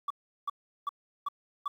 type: tone bursts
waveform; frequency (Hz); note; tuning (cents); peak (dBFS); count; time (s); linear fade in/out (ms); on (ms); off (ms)
sine; 1145; D6; -44; -26; 5; 0.08-1.68; 5; 24; 370
effects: tanh soft clip ceiling -28 dBFS + 10-bit